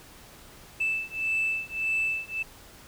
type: beating tone pair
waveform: sine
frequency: 2637 / 2638.7 Hz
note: E7 / E7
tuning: 0 / +1 cents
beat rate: 1.7 Hz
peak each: -28 dBFS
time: 0.8-2.43 s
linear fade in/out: 10 ms
effects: tanh soft clip ceiling -20 dBFS + pink hiss -50 dBFS RMS until 2.87 s